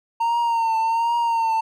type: tone with vibrato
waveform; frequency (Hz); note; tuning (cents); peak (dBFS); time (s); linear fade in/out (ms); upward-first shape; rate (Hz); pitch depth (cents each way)
triangle; 918; A#5; -27; -16; 0.2-1.61; 10; triangle; 1.3; 53
effects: none